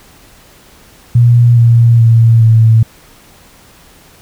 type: tone with pitch steps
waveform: sine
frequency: 119.6 / 117.14 / 114.73 / 112.37 Hz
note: A#2 / A#2 / A#2 / A2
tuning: +45 / +9 / -27 / +37 cents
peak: -3 dBFS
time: 1.15-2.83 s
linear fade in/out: 5 ms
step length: 420 ms
effects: pink hiss -42 dBFS RMS until 4.21 s